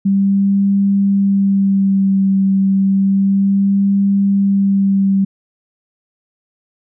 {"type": "tone with vibrato", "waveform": "sine", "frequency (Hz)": 196, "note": "G3", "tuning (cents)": 0, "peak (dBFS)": -10, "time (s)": [0.05, 5.25], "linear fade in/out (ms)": 10, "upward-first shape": "sine", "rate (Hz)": 0.31, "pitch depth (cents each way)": 20, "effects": []}